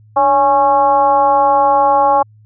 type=tone with frequency modulation; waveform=sine; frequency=830.6 Hz; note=G#5; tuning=in tune; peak=-8 dBFS; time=0.16-2.23 s; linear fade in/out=10 ms; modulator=267 Hz; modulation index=0.96; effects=added 107 Hz sine -42 dBFS peak until 2.45 s